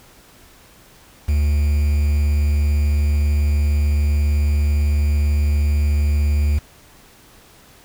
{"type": "tone with quantisation", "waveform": "triangle", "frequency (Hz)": 73.5, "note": "D2", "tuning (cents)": 2, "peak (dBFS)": -12, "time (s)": [1.28, 6.59], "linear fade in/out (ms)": 10, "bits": 6, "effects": ["pink hiss -48 dBFS RMS until 7.84 s"]}